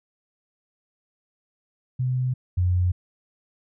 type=tone pair in turn; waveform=sine; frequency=127.4 / 90.09 Hz; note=C3 / F#2; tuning=-46 / -46 cents; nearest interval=tritone; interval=600 cents; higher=first; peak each=-21 / -18 dBFS; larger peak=second; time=1.99-2.34 / 2.57-2.92 s; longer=neither; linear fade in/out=10 ms; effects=none